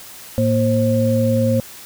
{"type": "tone cluster", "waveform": "sine", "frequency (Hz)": [111.1, 232.8, 532], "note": ["A2", "A#3", "C5"], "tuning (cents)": [17, -2, 29], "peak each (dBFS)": -18, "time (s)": [0.38, 1.6], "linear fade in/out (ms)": 0, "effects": ["white hiss -38 dBFS RMS until 1.85 s"]}